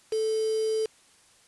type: tone with quantisation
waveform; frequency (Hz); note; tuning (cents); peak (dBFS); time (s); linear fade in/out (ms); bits
sine; 438.5; A4; -6; -24; 0.12-0.86; 5; 6
effects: white hiss -59 dBFS RMS until 1.47 s + resampled to 24000 Hz